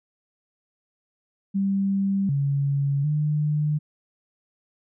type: tone with pitch steps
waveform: sine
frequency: 196 / 140.2 / 150.2 Hz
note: G3 / C#3 / D3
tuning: 0 / +20 / +39 cents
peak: -20 dBFS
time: 1.54-3.79 s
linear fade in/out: 20 ms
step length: 750 ms
effects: none